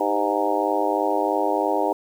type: harmonic tone with a mistuned harmonic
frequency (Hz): 103.1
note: G#2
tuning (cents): -12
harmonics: 3 / 4 / 5 / 6 / 7 / 8 / 9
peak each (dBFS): -27 / -27 / -27 / -27 / -27 / -27 / -27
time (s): 0-1.93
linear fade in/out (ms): 5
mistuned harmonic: 4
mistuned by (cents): -59
effects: 8-bit